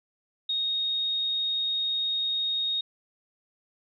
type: tone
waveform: sine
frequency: 3729 Hz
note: A#7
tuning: in tune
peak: -25 dBFS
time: 0.49-2.81 s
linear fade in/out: 5 ms
effects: none